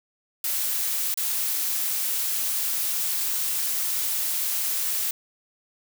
blue noise with dropouts, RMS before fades -26 dBFS, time 0.44-5.11 s, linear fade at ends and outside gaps 2 ms, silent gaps 1.142-1.174 s, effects none

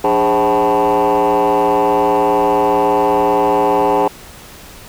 sine tone with frequency modulation, 641 Hz, E5, 49 cents flat, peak -8 dBFS, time 0.04-4.08 s, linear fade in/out 5 ms, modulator 115 Hz, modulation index 2.8, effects tanh soft clip ceiling -9 dBFS + pink hiss -37 dBFS RMS until 4.88 s

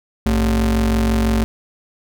square ring-modulated tone, 82 Hz, E2, 9 cents flat, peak -12 dBFS, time 0.26-1.44 s, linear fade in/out 0 ms, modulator 141 Hz, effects none

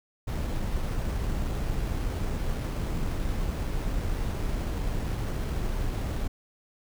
brown noise with sample-and-hold, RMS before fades -29 dBFS, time 0.27-6.28 s, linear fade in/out 10 ms, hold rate 7350 Hz, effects none

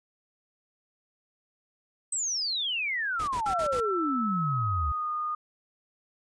sine exponential sweep, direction down, 8250 to 69.3 Hz, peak -27 dBFS, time 2.12-4.92 s, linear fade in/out 5 ms
pink noise bursts, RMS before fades -39 dBFS, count 5, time 3.19-3.806 s, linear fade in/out 10 ms, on 88 ms, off 44 ms
sine tone with pitch glide, 1345 to 1226.3 Hz, E6 to D#6, +34 to -26 cents, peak -28 dBFS, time 3.46-5.35 s, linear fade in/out 5 ms, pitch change -160 cents, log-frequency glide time 3.83-5.1 s
effects resampled to 22050 Hz

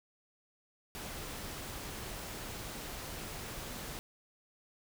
pink noise, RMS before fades -43 dBFS, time 0.95-3.99 s, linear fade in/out 0 ms, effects none

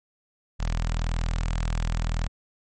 sawtooth tone with notch filter, 40.88 Hz, E1, 14 cents flat, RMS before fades -26 dBFS, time 0.59-2.28 s, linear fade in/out 20 ms, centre 360 Hz, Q 0.62, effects MP3 32 kbps

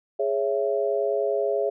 sine chord, C# minor, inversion second, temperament just, 415.8 / 554.4 / 665.2 Hz, G#4 / C#5 / E5, +2 / 0 / +16 cents, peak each -25 / -26 / -27 dBFS, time 0.19-1.7 s, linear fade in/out 10 ms, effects none

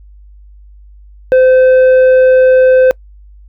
sine tone with tanh clipping, 515 Hz, C5, 28 cents flat, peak -5 dBFS, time 1.32-2.91 s, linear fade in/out 0 ms, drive 6 dB, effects noise-tail reverb RT60 0.1 s tail -25 dB re dry + added 50 Hz sine -35 dBFS peak until 3.48 s

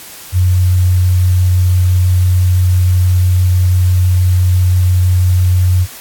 sine tone, 90.6 Hz, F#2, 36 cents flat, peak -7 dBFS, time 0.32-5.87 s, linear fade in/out 50 ms, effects white hiss -32 dBFS RMS until 6 s + AAC 64 kbps

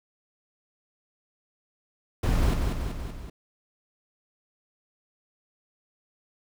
brown noise with echo, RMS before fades -23 dBFS, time 2.23-2.54 s, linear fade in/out 5 ms, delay 190 ms, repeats 4, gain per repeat -4 dB, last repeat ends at 3.3 s, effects none

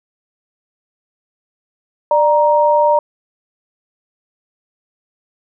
sine tone pair together, 594 / 937.5 Hz, D5 / A#5, +20 / +10 cents, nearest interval minor sixth, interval 790 cents, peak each -12 dBFS, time 2.11-2.99 s, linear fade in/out 2 ms, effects none

